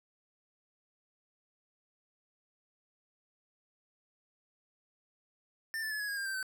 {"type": "tone with pitch steps", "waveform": "square", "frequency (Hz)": [1793, 1753.1, 1714, 1675.8, 1638.5, 1602, 1566.3, 1531.4], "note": ["A6", "A6", "A6", "G#6", "G#6", "G6", "G6", "G6"], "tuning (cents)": [32, -7, -46, 15, -24, 37, -2, -41], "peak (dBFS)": -35, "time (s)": [5.74, 6.428], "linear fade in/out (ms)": 0, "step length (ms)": 86, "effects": []}